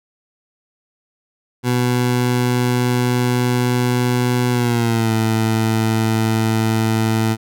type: tone with pitch glide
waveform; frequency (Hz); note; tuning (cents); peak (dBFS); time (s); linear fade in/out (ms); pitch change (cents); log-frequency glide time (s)
20% pulse; 123.47 to 111.28; B2 to A2; 0 to +20; -10; 1.63-7.37; 50; -180; 4.51-5.12
effects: none